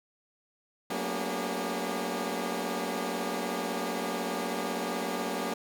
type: tone cluster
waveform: 15% pulse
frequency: 184.9 / 226.2 / 242.2 / 286.4 / 404.9 Hz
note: F#3 / A3 / B3 / D4 / G#4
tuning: -1 / +48 / -34 / -43 / -44 cents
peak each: -31 dBFS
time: 0.9-5.54 s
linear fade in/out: 5 ms
effects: none